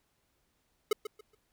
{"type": "tone with echo", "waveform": "square", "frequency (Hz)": 426.1, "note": "G#4", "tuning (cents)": 44, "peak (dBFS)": -24, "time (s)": [0.91, 0.93], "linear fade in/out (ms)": 5, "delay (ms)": 140, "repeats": 3, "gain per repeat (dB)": -12, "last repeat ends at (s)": 1.35, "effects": ["pink hiss -75 dBFS RMS until 1.52 s"]}